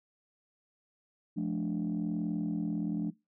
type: chord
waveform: sine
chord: D minor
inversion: first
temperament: equal with one note detuned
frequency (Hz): 174.61 / 215.5 / 293.7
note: F3 / A3 / D4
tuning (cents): 0 / -36 / 0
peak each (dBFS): -33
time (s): 1.36-3.11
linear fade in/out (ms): 20
effects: noise-tail reverb RT60 0.2 s tail -20 dB re dry + tanh soft clip ceiling -25 dBFS